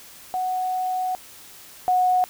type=tone pair in turn; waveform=sine; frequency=740 / 732.8 Hz; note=F#5 / F#5; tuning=0 / -17 cents; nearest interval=unison; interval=17 cents; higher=first; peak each=-22 / -16 dBFS; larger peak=second; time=0.34-1.15 / 1.88-2.24 s; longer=first; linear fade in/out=0 ms; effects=white hiss -45 dBFS RMS until 2.29 s